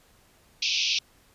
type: band-pass noise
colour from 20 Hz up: pink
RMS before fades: -26 dBFS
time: 0.62-0.99 s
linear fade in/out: 5 ms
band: 2400 to 5900 Hz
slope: 96 dB/octave
effects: pink hiss -60 dBFS RMS until 1.34 s + resampled to 32000 Hz